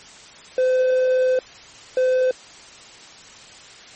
triangle tone bursts at uneven times, 512 Hz, C5, 38 cents flat, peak -13 dBFS, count 2, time 0.58-1.39 / 1.97-2.31 s, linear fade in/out 2 ms, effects white hiss -43 dBFS RMS until 3.95 s + MP3 32 kbps

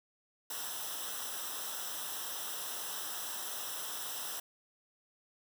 white noise with comb filter, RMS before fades -40 dBFS, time 0.5-4.4 s, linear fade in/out 5 ms, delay 0.44 ms, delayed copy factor -0.8, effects none

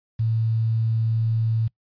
sine tone with quantisation, 112.6 Hz, A2, 40 cents sharp, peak -19 dBFS, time 0.19-1.68 s, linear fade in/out 10 ms, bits 8, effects noise-tail reverb RT60 0.1 s tail -24 dB re dry + resampled to 11025 Hz

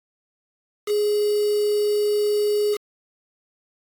sine tone with quantisation, 416.4 Hz, G#4, 5 cents sharp, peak -18 dBFS, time 0.86-2.78 s, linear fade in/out 50 ms, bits 5, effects AAC 64 kbps

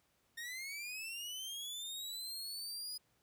sawtooth linear sweep, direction up, 1826 to 4978 Hz, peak -39 dBFS, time 0.37-2.98 s, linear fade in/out 10 ms, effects pink hiss -75 dBFS RMS until 3.22 s + high-pass 60 Hz 12 dB/octave

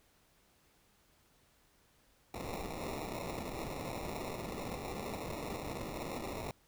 white noise with sample-and-hold, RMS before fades -41 dBFS, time 2.34-6.51 s, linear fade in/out 2 ms, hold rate 1575 Hz, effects pink hiss -69 dBFS RMS until 6.67 s

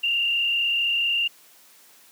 sine tone with frequency modulation, 2794 Hz, F7, in tune, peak -20 dBFS, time 0.03-1.28 s, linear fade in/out 10 ms, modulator 35.5 Hz, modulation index 1.6, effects white hiss -53 dBFS RMS until 2.11 s + high-pass 200 Hz 12 dB/octave

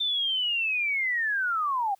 sine linear sweep, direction down, 3587 to 758 Hz, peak -24 dBFS, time 0-1.95 s, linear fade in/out 10 ms, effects white hiss -66 dBFS RMS until 1.99 s + high-pass 100 Hz 12 dB/octave

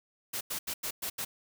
white noise bursts at uneven times, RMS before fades -35 dBFS, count 6, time 0.33-0.41 / 0.5-0.59 / 0.67-0.74 / 0.83-0.91 / 1.02-1.1 / 1.18-1.25 s, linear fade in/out 10 ms, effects none

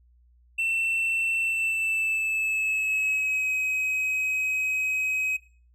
triangle tone with pitch glide, 2686 to 2535 Hz, E7 to D#7, +32 to +32 cents, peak -22 dBFS, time 0.58-5.37 s, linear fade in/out 10 ms, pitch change -100 cents, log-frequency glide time 1.41-3.5 s, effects noise-tail reverb RT60 0.4 s tail -19 dB re dry + added 60 Hz sine -56 dBFS peak until 5.74 s

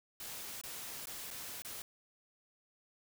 white noise with dropouts, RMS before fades -45 dBFS, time 0.2-1.82 s, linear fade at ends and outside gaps 2 ms, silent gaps 0.613-0.636 / 1.057-1.07 / 1.305-1.31 / 1.621-1.648 s, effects none

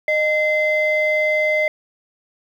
sine tone pair together, 613.9 / 2065 Hz, D#5 / C7, -23 / -23 cents, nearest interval octave + major sixth, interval 2100 cents, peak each -17 dBFS, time 0.08-1.68 s, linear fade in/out 2 ms, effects tanh soft clip ceiling -10 dBFS + 8-bit

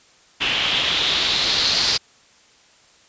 white noise with low-pass filter sweep, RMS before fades -20 dBFS, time 0.4-1.98 s, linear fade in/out 20 ms, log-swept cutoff 2900 to 4700 Hz, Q 4.2, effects white hiss -53 dBFS RMS until 3.08 s + resampled to 16000 Hz

